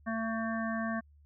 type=harmonic tone; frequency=224.7 Hz; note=A3; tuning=37 cents sharp; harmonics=1 / 3 / 5 / 7 / 8; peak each=-33 / -38 / -40 / -41 / -42 dBFS; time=0.06-1.01 s; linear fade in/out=20 ms; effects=added 73 Hz sine -57 dBFS peak until 1.25 s